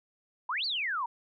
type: exponential two-way sweep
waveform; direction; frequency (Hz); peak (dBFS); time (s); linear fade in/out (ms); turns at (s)
sine; up then down; 906 to 4699 to 906; -29; 0.49-1.06; 5; 0.65
effects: none